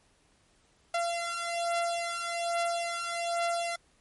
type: beating tone pair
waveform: sawtooth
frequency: 684 / 685.2 Hz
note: F5 / F5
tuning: -36 / -33 cents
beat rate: 1.2 Hz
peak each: -29 / -28 dBFS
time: 0.94-3.76 s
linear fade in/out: 5 ms
effects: pink hiss -66 dBFS RMS until 4 s + MP3 48 kbps